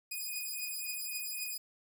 5% pulse beating tone pair, 2478 / 2481.8 Hz, D#7 / D#7, -8 / -5 cents, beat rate 3.8 Hz, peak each -30 dBFS, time 0.11-1.58 s, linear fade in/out 10 ms, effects none

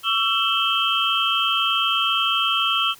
sine tone cluster, 1134 / 1339 / 2650 / 2972 / 3184 Hz, C#6 / E6 / E7 / F#7 / G7, +39 / +27 / +9 / +7 / +26 cents, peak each -27 / -23 / -26 / -27 / -22 dBFS, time 0.03-2.95 s, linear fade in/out 50 ms, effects white hiss -48 dBFS RMS until 2.99 s

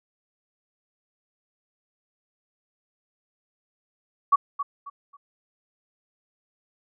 sine tone with echo, 1129 Hz, C#6, 31 cents sharp, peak -13 dBFS, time 4.32-4.36 s, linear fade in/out 10 ms, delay 270 ms, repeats 3, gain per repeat -11 dB, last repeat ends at 5.17 s, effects none

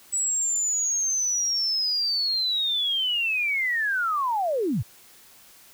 sine linear sweep, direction down, 7902 to 79.1 Hz, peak -22 dBFS, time 0.12-4.83 s, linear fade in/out 20 ms, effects white hiss -52 dBFS RMS until 5.73 s

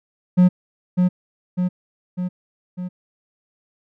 triangle tone with echo, 180.6 Hz, F#3, 42 cents flat, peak -7 dBFS, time 0.37-0.49 s, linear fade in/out 20 ms, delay 600 ms, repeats 4, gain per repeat -4 dB, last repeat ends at 2.89 s, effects none

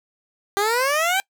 15% pulse exponential sweep, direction up, 392 to 795 Hz, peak -12 dBFS, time 0.57-1.2 s, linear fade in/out 0 ms, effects noise-tail reverb RT60 0.1 s tail -24 dB re dry

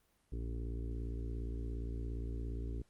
harmonic tone, 57.3 Hz, A#1, 29 cents flat, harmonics 1 / 2 / 4 / 5 / 6 / 7 / 8, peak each -38 / -45 / -53 / -50 / -55 / -53 / -59 dBFS, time 0.32-2.82 s, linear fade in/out 5 ms, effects pink hiss -74 dBFS RMS until 2.89 s + Opus 32 kbps

